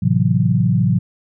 sine chord, F# half-diminished seventh, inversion first, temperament equal, 110 / 130.81 / 164.81 / 185 Hz, A2 / C3 / E3 / F#3, 0 / 0 / 0 / 0 cents, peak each -18 dBFS, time 0.02-0.99 s, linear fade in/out 10 ms, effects none

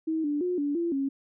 sine tone with pitch steps, 319.6 / 292.7 / 359.3 / 288 / 340.2 / 273.7 Hz, D#4 / D4 / F4 / D4 / F4 / C#4, +47 / -6 / +49 / -34 / -45 / -22 cents, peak -25 dBFS, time 0.07-1.09 s, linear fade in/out 10 ms, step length 170 ms, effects none

